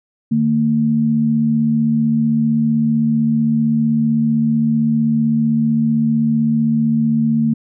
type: tone pair together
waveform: sine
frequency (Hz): 151.77 / 227.4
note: D#3 / A#3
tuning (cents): -43 / -43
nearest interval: perfect fifth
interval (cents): 700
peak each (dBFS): -20 / -13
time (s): 0.31-7.54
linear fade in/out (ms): 10
effects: none